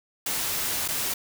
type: noise with dropouts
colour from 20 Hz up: white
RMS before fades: -28 dBFS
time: 0.26-1.14 s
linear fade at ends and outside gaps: 5 ms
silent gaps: 0.879-0.885 s
effects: none